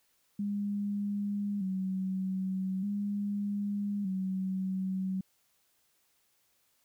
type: tone with vibrato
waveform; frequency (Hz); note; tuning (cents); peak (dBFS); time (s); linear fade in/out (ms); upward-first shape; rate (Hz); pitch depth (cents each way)
sine; 196; G3; 0; -30; 0.39-5.21; 5; square; 0.41; 64
effects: white hiss -72 dBFS RMS until 6.84 s